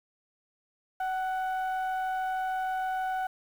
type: tone pair together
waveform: sine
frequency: 752.1 / 1481 Hz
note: F#5 / F#6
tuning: +28 / +1 cents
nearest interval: octave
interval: 1173 cents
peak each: -27 / -35 dBFS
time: 1-3.27 s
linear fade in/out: 5 ms
effects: tanh soft clip ceiling -25 dBFS + 9-bit